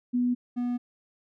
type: tone pair in turn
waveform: sine / triangle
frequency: 245.8 / 244 Hz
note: B3 / B3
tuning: -8 / -21 cents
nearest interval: unison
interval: 13 cents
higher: first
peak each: -22 / -24 dBFS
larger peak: first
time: 0.13-0.35 / 0.56-0.78 s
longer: neither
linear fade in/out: 20 ms
effects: none